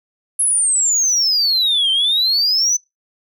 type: exponential two-way sweep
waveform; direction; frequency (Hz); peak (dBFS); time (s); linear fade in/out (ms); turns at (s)
sine; down then up; 10830 to 3097 to 6130; -11; 0.39-2.77; 10; 1.91
effects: noise-tail reverb RT60 0.2 s tail -26 dB re dry + tanh soft clip ceiling -11 dBFS